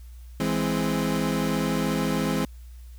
30% pulse chord, E augmented, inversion none, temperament equal, 164.81 / 207.7 / 261.6 Hz, E3 / G#3 / B#3, 0 / 0 / 0 cents, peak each -25 dBFS, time 0.4-2.45 s, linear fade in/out 2 ms, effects added 60 Hz sine -40 dBFS peak until 2.98 s + white hiss -60 dBFS RMS until 2.98 s

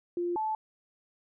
sine tone pair in turn, 349.2 / 870.1 Hz, F4 / A5, 0 / -20 cents, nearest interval octave + major third, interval 1580 cents, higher second, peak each -28 dBFS, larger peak neither, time 0.17-0.36 / 0.36-0.55 s, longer neither, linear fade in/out 2 ms, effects none

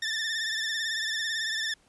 20% pulse tone with vibrato, 1781 Hz, A6, 21 cents sharp, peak -23 dBFS, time 0.02-1.74 s, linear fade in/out 5 ms, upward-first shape sine, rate 18 Hz, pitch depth 55 cents each way, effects pink hiss -64 dBFS RMS until 1.88 s + resampled to 24000 Hz

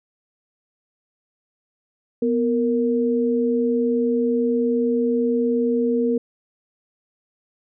sine tone pair together, 245.6 / 464.4 Hz, B3 / A#4, -9 / -7 cents, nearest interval major seventh, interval 1102 cents, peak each -20 dBFS, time 2.22-6.18 s, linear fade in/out 5 ms, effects none

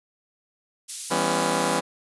white high-pass noise, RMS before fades -32 dBFS, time 0.88-1.8 s, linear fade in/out 20 ms, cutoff 4400 Hz, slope 12 dB/octave
10% pulse chord, C# half-diminished seventh, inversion first, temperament just, 166.31 / 199.57 / 249.5 / 277.2 Hz, E3 / G3 / B3 / C#4, +16 / +31 / +18 / 0 cents, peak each -20 dBFS, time 1.1-1.81 s, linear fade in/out 20 ms
effects resampled to 24000 Hz

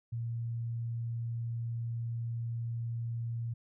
sine tone, 116.54 Hz, A#2, in tune, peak -33 dBFS, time 0.12-3.54 s, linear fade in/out 10 ms, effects none

